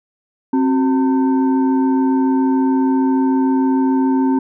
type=tone with frequency modulation; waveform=sine; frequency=265.6 Hz; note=C4; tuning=26 cents sharp; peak=-12 dBFS; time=0.53-4.39 s; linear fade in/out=5 ms; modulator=638 Hz; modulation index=0.57; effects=none